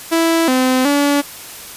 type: tone with pitch steps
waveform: sawtooth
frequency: 329.9 / 257 / 286.3 Hz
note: E4 / C4 / D4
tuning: +1 / -31 / -44 cents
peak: -8 dBFS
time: 0.11-1.22 s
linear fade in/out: 20 ms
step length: 370 ms
effects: white hiss -33 dBFS RMS until 1.76 s + resampled to 32000 Hz